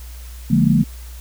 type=chord; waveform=sine; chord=Bb dominant seventh; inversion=first; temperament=just; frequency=145.68 / 174.81 / 209.8 / 233.1 Hz; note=D3 / F3 / Ab3 / Bb3; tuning=-14 / +2 / +18 / 0 cents; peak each=-17 dBFS; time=0.5-0.84 s; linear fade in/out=10 ms; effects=added 60 Hz sine -32 dBFS peak until 1.2 s + white hiss -44 dBFS RMS until 1.2 s